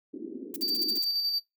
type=band-pass noise; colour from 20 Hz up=white; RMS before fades=-40 dBFS; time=0.13-0.99 s; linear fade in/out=10 ms; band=240 to 370 Hz; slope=48 dB/octave
type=noise bursts; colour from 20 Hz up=violet; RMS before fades=-35 dBFS; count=8; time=0.54-1.045 s; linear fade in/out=2 ms; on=22 ms; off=47 ms
type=tone with tremolo; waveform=triangle; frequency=4634 Hz; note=D8; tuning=24 cents flat; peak=-24 dBFS; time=0.61-1.4 s; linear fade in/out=20 ms; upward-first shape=square; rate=11 Hz; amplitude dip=35%
effects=noise-tail reverb RT60 0.2 s tail -21 dB re dry